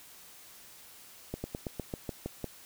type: slowing click train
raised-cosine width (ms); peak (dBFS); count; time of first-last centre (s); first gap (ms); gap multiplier
2; -21; 9; 1.34-2.443; 100; 1.09
effects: white hiss -53 dBFS RMS until 2.65 s